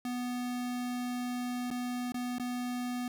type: tone with dropouts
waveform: square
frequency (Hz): 246.6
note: B3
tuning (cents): -2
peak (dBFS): -34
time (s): 0.05-3.08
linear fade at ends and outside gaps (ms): 2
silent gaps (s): 1.704-1.711 / 2.121-2.143 / 2.384-2.397
effects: 10-bit